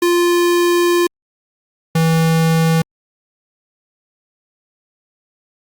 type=tone pair in turn; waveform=square; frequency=348.5 / 162.82 Hz; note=F4 / E3; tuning=-4 / -21 cents; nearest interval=octave + minor second; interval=1317 cents; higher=first; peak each=-12 dBFS; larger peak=neither; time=0.02-1.07 / 1.95-2.82 s; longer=first; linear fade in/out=5 ms; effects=Opus 48 kbps